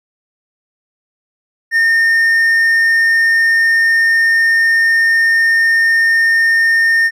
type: tone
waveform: triangle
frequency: 1824 Hz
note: A#6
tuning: 38 cents flat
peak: -7 dBFS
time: 1.71-7.11 s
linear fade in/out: 50 ms
effects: none